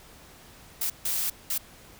blue noise bursts at uneven times, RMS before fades -28 dBFS, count 3, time 0.81-0.9 / 1.05-1.3 / 1.5-1.58 s, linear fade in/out 5 ms, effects pink hiss -51 dBFS RMS until 1.99 s

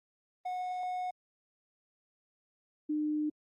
triangle / sine tone pair in turn, 730 / 302.4 Hz, F#5 / D#4, -24 / -49 cents, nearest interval octave + minor third, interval 1525 cents, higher first, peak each -31 / -29 dBFS, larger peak second, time 0.45-1.11 / 2.89-3.3 s, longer first, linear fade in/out 10 ms, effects Opus 24 kbps

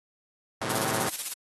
5% pulse chord, A diminished seventh, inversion none, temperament equal, 110 / 130.81 / 155.56 / 185 Hz, A2 / C3 / Eb3 / Gb3, 0 / 0 / 0 / 0 cents, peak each -21 / -22 / -24 / -25 dBFS, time 0.61-1.09 s, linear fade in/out 5 ms
blue noise with tremolo, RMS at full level -29 dBFS, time 0.69-1.34 s, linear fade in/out 10 ms, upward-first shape square, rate 16 Hz, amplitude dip 65%
effects AAC 32 kbps

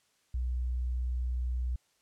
sine tone, 61.74 Hz, B1, in tune, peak -29 dBFS, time 0.34-1.76 s, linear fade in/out 5 ms, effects white hiss -71 dBFS RMS until 2.01 s + low-pass 9000 Hz 12 dB/octave

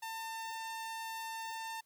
sawtooth tone, 899 Hz, A5, 37 cents sharp, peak -36 dBFS, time 0.02-1.81 s, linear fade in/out 10 ms, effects white hiss -75 dBFS RMS until 1.85 s

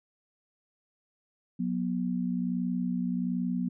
sine tone pair together, 182 / 243.3 Hz, F#3 / B3, -28 / -26 cents, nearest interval perfect fourth, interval 502 cents, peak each -30 / -30 dBFS, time 1.59-3.69 s, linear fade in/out 10 ms, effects none

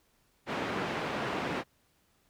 pink band-pass noise, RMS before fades -34 dBFS, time 0.46-1.64 s, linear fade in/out 50 ms, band 190 to 2300 Hz, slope 12 dB/octave, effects pink hiss -70 dBFS RMS until 2.29 s

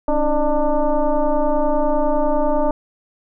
sine tone with frequency modulation, 308 Hz, D#4, 17 cents flat, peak -14 dBFS, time 0.08-2.71 s, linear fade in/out 2 ms, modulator 293 Hz, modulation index 2, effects none

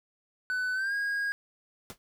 triangle tone with pitch glide, 1500 to 1635.8 Hz, F#6 to G#6, +23 to -27 cents, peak -26 dBFS, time 0.5-1.32 s, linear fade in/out 0 ms, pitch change +150 cents, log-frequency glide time 0.73-0.94 s
pink noise with exponential decay, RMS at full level -38 dBFS, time 1.9-1.98 s, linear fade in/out 0 ms, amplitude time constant 17 ms
effects none

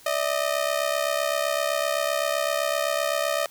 sawtooth ring-modulated tone, 616 Hz, D#5, 17 cents flat, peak -16 dBFS, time 0.06-3.46 s, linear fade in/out 2 ms, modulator 33.9 Hz, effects white hiss -51 dBFS RMS until 3.5 s

